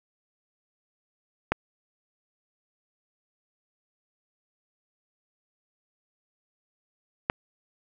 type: clicks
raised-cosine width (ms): 0.5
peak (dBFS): -7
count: 2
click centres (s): 1.52 / 7.299
effects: none